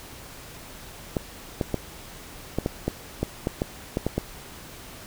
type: clicks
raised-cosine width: 2 ms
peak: -10 dBFS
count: 12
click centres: 1.168 / 1.612 / 1.743 / 2.586 / 2.661 / 2.88 / 3.23 / 3.471 / 3.619 / 3.971 / 4.066 / 4.18 s
effects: pink hiss -43 dBFS RMS until 5.06 s